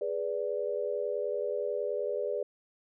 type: chord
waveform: sine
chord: G# diminished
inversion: none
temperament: equal with one note detuned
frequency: 415.3 / 493.9 / 584.6 Hz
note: G#4 / B4 / D5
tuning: 0 / 0 / -8 cents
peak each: -34 dBFS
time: 0.01-2.43 s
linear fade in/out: 5 ms
effects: none

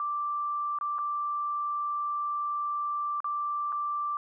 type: tone with dropouts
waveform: sine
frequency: 1174.7 Hz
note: D6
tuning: in tune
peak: -28 dBFS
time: 0-4.17 s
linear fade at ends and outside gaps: 1 ms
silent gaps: 0.787-0.811 / 0.984-0.989 / 3.204-3.244 / 3.722-3.726 s
effects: none

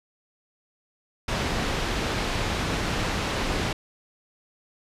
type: low-pass noise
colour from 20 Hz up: pink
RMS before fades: -27 dBFS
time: 1.28-3.73 s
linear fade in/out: 5 ms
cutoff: 4700 Hz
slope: 12 dB/octave
effects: resampled to 32000 Hz

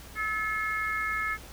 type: harmonic tone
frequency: 431.4 Hz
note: A4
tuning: 34 cents flat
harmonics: 3 / 4 / 5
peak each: -32 / -32 / -32 dBFS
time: 0.15-1.38 s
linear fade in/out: 50 ms
effects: added 60 Hz sine -47 dBFS peak until 1.52 s + pink hiss -48 dBFS RMS until 1.52 s

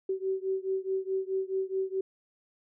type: beating tone pair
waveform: sine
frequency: 380 / 384.7 Hz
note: F#4 / G4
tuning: +46 / -33 cents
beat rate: 4.7 Hz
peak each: -31 / -32 dBFS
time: 0.09-2.01 s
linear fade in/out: 5 ms
effects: none

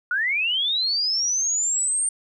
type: linear sweep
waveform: sine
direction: up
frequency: 1405 to 8870 Hz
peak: -20 dBFS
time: 0.11-2.09 s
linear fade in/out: 2 ms
effects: 10-bit

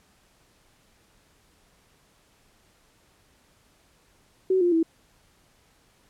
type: tone with pitch steps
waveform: sine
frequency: 375.9 / 350.7 / 327.2 Hz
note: F#4 / F4 / E4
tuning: +27 / +7 / -13 cents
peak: -18 dBFS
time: 4.5-4.83 s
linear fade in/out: 5 ms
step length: 110 ms
effects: pink hiss -62 dBFS RMS until 6.09 s + low-pass 12000 Hz 12 dB/octave

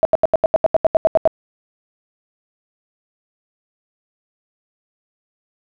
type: tone bursts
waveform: sine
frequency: 643 Hz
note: E5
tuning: 43 cents flat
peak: -8 dBFS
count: 13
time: 0.03-1.275 s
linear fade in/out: 0 ms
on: 21 ms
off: 81 ms
effects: none

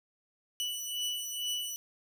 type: beating tone pair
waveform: sawtooth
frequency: 2960 / 2962.2 Hz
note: F#7 / F#7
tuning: 0 / +1 cents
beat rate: 2.2 Hz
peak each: -35 / -32 dBFS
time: 0.6-1.76 s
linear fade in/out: 0 ms
effects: none

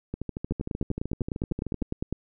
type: two click trains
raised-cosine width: 3 ms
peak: -15 / -18 dBFS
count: 17 / 23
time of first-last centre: 0.51-2.126 / 0.14-1.819 s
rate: 9.9 / 13.1 Hz
effects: none

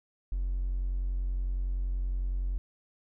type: tone with hard clipping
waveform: triangle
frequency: 45.35 Hz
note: F#1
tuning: 34 cents flat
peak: -28 dBFS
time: 0.32-2.58 s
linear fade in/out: 0 ms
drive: 3 dB
effects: none

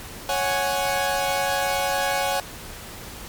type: chord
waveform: sawtooth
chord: C# suspended fourth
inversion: none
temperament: equal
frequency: 554.4 / 740 / 830.6 Hz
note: C#5 / F#5 / G#5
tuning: 0 / 0 / 0 cents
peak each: -22 dBFS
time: 0.29-2.4 s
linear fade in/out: 2 ms
effects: pink hiss -38 dBFS RMS until 3.28 s + MP3 96 kbps

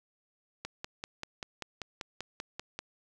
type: click train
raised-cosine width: 0.2 ms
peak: -20 dBFS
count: 12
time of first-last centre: 0.65-2.79 s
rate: 5.14 Hz
effects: none

